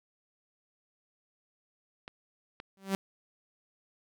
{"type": "clicks", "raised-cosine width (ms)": 0.3, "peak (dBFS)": -26, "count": 2, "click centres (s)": [2.079, 2.601]}
{"type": "tone with exponential growth", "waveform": "sawtooth", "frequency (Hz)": 193.9, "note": "G3", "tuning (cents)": -19, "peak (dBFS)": -21, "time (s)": [2.77, 2.95], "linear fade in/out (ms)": 0, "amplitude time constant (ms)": 37}
{"effects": []}